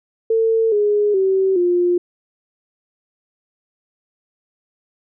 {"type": "tone with pitch steps", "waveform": "sine", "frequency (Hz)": [450, 415, 382.8, 353.1], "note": ["A4", "G#4", "G4", "F4"], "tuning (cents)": [39, -1, -41, 19], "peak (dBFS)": -13, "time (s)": [0.3, 1.98], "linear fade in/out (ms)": 5, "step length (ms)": 420, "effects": []}